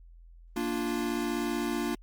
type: chord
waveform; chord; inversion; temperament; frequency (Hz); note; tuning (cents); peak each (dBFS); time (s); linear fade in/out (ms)
square; Bb major; none; equal; 233.1 / 293.7 / 349.2; Bb3 / D4 / F4; 0 / 0 / 0; -34; 0.56-1.95; 5
effects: added 42 Hz sine -49 dBFS peak until 2.02 s + Opus 48 kbps